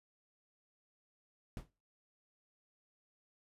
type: noise with exponential decay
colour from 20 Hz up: brown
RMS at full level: -39 dBFS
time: 1.57-1.7 s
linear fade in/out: 1 ms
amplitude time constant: 27 ms
effects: noise-tail reverb RT60 0.4 s tail -26 dB re dry + resampled to 32000 Hz